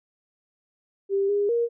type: tone with pitch steps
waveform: sine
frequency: 394.4 / 407.4 / 469.9 Hz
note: G4 / G#4 / A#4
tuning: +11 / -33 / +14 cents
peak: -20 dBFS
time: 1.09-1.69 s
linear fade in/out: 50 ms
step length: 200 ms
effects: none